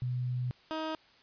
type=tone pair in turn; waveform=sine / 15% pulse; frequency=124.8 / 315.8 Hz; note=B2 / D#4; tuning=+19 / +26 cents; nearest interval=octave + major third; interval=1607 cents; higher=second; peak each=-30 / -27 dBFS; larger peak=second; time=0.02-0.51 / 0.71-0.95 s; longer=first; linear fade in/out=0 ms; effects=white hiss -61 dBFS RMS until 1.22 s + resampled to 11025 Hz